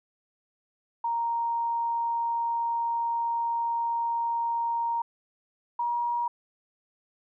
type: tone pair in turn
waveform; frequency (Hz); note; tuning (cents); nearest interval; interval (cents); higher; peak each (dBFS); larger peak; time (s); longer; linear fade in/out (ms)
sine; 932.3 / 952.4; A#5 / A#5; 0 / +37; unison; 37; second; -25 / -25; neither; 1.04-5.02 / 5.79-6.28; first; 5
effects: none